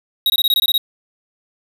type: tone bursts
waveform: square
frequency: 3804 Hz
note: A#7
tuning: 34 cents sharp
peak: -13 dBFS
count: 9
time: 0.26-0.779 s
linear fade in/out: 2 ms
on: 39 ms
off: 21 ms
effects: none